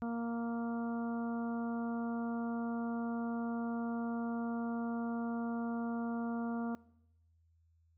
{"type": "harmonic tone", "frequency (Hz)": 233.1, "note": "A#3", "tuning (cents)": 0, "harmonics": [1, 2, 3, 4, 5, 6], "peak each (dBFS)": [-35, -46, -45, -50, -51, -52], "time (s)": [0.02, 6.75], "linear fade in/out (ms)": 0, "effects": ["noise-tail reverb RT60 0.9 s tail -22 dB re dry", "added 82 Hz sine -67 dBFS peak until 7.97 s"]}